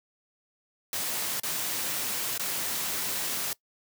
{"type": "noise with dropouts", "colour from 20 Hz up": "white", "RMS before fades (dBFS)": -31, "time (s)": [0.93, 3.53], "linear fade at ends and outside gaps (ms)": 1, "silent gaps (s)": [[1.399, 1.434], [2.378, 2.395]], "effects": ["noise-tail reverb RT60 0.1 s tail -21 dB re dry", "high-pass 100 Hz 12 dB/octave"]}